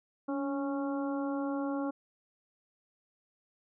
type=harmonic tone with a mistuned harmonic; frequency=275.8 Hz; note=C#4; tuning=9 cents flat; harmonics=1 / 2 / 3 / 4 / 5; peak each=-32 / -38 / -42 / -44 / -46 dBFS; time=0.28-1.91 s; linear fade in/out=10 ms; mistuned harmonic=1; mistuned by=+40 cents; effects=none